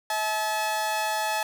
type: tone pair together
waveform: sawtooth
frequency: 644.3 / 860 Hz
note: E5 / A5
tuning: -40 / -40 cents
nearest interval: perfect fourth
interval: 500 cents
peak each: -28 / -22 dBFS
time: 0.1-1.43 s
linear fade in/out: 2 ms
effects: none